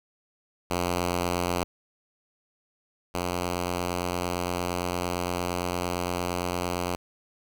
5% pulse tone pair in turn, 88.3 / 88.75 Hz, F2 / F2, +20 / +28 cents, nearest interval unison, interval 8 cents, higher second, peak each -14 / -16 dBFS, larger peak first, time 0.7-1.64 / 3.14-6.96 s, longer second, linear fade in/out 10 ms, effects none

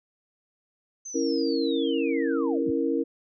sine linear sweep, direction down, 6272 to 51.91 Hz, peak -35 dBFS, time 1.05-2.71 s, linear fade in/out 10 ms
sine chord, A# diminished, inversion first, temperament equal with one note detuned, 275.1 / 329.6 / 466.2 Hz, C#4 / E4 / A#4, -13 / 0 / 0 cents, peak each -27 dBFS, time 1.14-3.04 s, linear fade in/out 20 ms
effects none

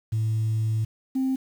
sine tone pair in turn, 110 / 263.3 Hz, A2 / C4, 0 / +11 cents, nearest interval octave + minor third, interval 1511 cents, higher second, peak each -20 dBFS, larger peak neither, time 0.12-0.85 / 1.15-1.36 s, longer first, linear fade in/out 10 ms, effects tanh soft clip ceiling -19 dBFS + 8-bit

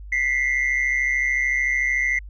sine tone pair together, 1975.5 / 2109 Hz, B6 / C7, 0 / +13 cents, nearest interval minor second, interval 113 cents, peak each -20 dBFS, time 0.12-2.19 s, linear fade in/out 5 ms, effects tanh soft clip ceiling -15 dBFS + added 50 Hz sine -35 dBFS peak until 2.29 s

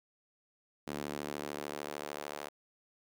sawtooth tone with high-pass filter sweep, 73.4 Hz, D2, in tune, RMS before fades -41 dBFS, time 0.87-2.49 s, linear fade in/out 10 ms, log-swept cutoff 250 to 580 Hz, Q 1.1, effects none

